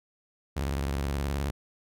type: tone with vibrato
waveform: sawtooth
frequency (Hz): 69.3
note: C#2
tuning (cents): 0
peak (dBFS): -24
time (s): 0.56-1.51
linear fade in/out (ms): 10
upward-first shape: sine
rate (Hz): 19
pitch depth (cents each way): 230
effects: none